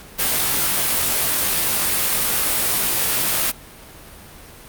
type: noise with comb filter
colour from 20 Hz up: white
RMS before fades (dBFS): -19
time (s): 0.18-3.52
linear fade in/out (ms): 20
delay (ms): 19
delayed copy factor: -0.9
effects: pink hiss -41 dBFS RMS until 4.68 s + Opus 48 kbps